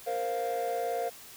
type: chord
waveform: triangle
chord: Bb suspended second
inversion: none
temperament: just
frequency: 466.2 / 524.4 / 699.2 Hz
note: Bb4 / C5 / F5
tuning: 0 / +4 / +2 cents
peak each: -31 / -32 / -29 dBFS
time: 0.06-1.1 s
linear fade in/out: 20 ms
effects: tanh soft clip ceiling -23 dBFS + white hiss -49 dBFS RMS until 1.36 s